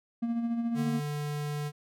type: tone with tremolo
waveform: triangle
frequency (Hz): 233.1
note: A#3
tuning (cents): 0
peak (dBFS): -24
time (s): 0.22-1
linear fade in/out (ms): 10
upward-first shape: sine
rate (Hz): 14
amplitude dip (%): 45
type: tone with pitch glide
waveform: square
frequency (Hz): 148.4 to 147.46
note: D3 to D3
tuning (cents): +18 to +7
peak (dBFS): -32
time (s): 0.74-1.72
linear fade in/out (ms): 50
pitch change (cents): -11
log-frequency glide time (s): 0.87-0.97
effects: none